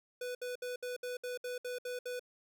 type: tone bursts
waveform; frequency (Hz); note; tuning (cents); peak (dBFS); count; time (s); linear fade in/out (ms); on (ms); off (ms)
square; 495.2; B4; +5; -38; 10; 0.21-2.195; 5; 140; 65
effects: none